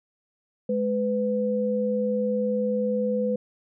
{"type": "tone pair together", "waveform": "sine", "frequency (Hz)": [210.4, 500.4], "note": ["G#3", "B4"], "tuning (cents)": [23, 23], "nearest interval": "octave + minor third", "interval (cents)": 1500, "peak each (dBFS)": [-26, -24], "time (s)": [0.69, 3.36], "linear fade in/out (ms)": 5, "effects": []}